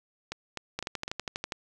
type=two click trains; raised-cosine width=0.2 ms; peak=-17 / -15 dBFS; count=4 / 10; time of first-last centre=0.32-1.079 / 0.79-1.522 s; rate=3.95 / 12.3 Hz; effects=none